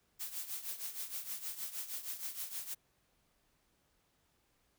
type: noise with tremolo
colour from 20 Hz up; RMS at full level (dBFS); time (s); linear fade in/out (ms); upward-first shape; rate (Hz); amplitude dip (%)
blue; -39; 0.19-2.75; 20; triangle; 6.4; 80
effects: pink hiss -75 dBFS RMS until 4.78 s